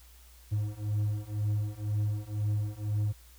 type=beating tone pair; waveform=triangle; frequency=103.83 / 105.83 Hz; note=G#2 / G#2; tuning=0 / +33 cents; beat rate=2 Hz; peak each=-30 / -29 dBFS; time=0.51-3.13 s; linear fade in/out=20 ms; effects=added 60 Hz sine -53 dBFS peak until 3.38 s + white hiss -59 dBFS RMS until 3.38 s